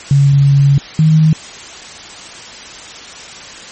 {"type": "tone pair in turn", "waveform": "sine", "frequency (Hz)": [140, 156.85], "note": ["C#3", "D#3"], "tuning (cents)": [18, 14], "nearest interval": "major second", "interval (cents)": 196, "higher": "second", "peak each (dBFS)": -5, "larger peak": "neither", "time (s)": [[0.11, 0.78], [0.99, 1.33]], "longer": "first", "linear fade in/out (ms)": 2, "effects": ["white hiss -31 dBFS RMS until 3.71 s", "MP3 32 kbps"]}